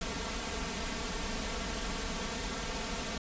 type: noise with comb filter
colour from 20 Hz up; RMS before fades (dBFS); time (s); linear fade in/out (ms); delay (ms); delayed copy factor
pink; -36; 0.01-3.18; 5; 4.4; +0.8
effects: resampled to 16000 Hz